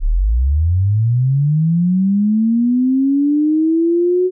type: linear sweep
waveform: sine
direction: up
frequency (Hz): 30.87 to 371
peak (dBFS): -11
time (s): 0-4.31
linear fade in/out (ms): 50
effects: none